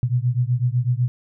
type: beating tone pair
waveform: sine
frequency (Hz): 119.9 / 127.9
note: A#2 / C3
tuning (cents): +49 / -39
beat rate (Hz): 8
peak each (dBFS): -20 / -21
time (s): 0.03-1.08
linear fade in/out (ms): 0
effects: none